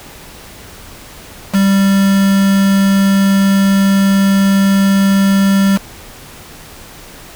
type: tone with quantisation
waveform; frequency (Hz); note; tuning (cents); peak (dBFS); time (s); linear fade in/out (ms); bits
triangle; 196; G3; 0; -6; 1.53-5.78; 20; 3
effects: pink hiss -35 dBFS RMS until 7.35 s